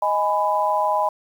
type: chord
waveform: sine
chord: G# minor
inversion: second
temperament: just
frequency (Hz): 623 / 830.6 / 996.7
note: D#5 / G#5 / B5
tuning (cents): +2 / 0 / +16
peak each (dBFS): -23 / -22 / -21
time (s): 0.02-1.09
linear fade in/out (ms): 5
effects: 8-bit